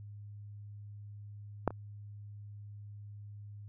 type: clicks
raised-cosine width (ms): 1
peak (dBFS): -13 / -30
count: 2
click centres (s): 1.677 / 1.706
effects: added 103 Hz sine -45 dBFS peak until 3.68 s